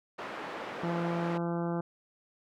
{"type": "band-pass noise", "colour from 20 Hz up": "pink", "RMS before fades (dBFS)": -40, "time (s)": [0.18, 1.38], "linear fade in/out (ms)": 10, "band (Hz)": [360, 1900], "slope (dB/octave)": 12}
{"type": "harmonic tone", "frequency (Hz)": 170.6, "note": "F3", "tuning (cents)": -40, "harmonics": [1, 2, 3, 4, 5, 6, 7, 8, 9], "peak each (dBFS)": [-32, -35, -39, -41, -42, -47, -46, -49, -52], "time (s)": [0.83, 1.81], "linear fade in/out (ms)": 5}
{"effects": []}